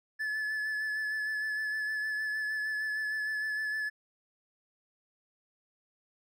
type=tone with vibrato; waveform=triangle; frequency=1727 Hz; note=A6; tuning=33 cents flat; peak=-29 dBFS; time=0.19-3.9 s; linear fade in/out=20 ms; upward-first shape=sine; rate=6.5 Hz; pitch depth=22 cents each way; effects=none